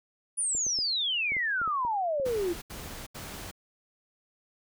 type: exponential sweep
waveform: sine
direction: down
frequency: 9890 to 329.6 Hz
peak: -26 dBFS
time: 0.37-2.54 s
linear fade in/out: 20 ms
type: clicks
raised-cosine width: 2 ms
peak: -30 dBFS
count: 11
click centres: 0.55 / 0.666 / 0.788 / 1.32 / 1.367 / 1.616 / 1.677 / 1.85 / 2.199 / 2.266 / 2.859 s
type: noise bursts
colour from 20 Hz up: pink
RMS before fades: -41 dBFS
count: 3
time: 2.25-3.514 s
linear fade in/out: 10 ms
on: 370 ms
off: 77 ms
effects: none